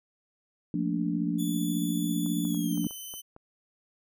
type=chord; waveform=sine; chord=Bb major seventh; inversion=second; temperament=just; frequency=174.81 / 218.5 / 233.1 / 291.4 Hz; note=F3 / A3 / Bb3 / D4; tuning=+2 / -12 / 0 / -13 cents; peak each=-30 / -34 / -34 / -30 dBFS; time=0.74-2.87 s; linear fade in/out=2 ms
type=tone with pitch glide; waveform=5% pulse; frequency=3453 to 3041 Hz; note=A7 to F#7; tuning=-33 to +47 cents; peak=-31 dBFS; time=1.38-3.22 s; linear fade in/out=20 ms; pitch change=-220 cents; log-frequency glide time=2.44-2.84 s
type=clicks; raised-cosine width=1 ms; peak=-34 dBFS; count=8; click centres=2.262 / 2.451 / 2.546 / 2.776 / 2.844 / 2.909 / 3.139 / 3.364 s
effects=none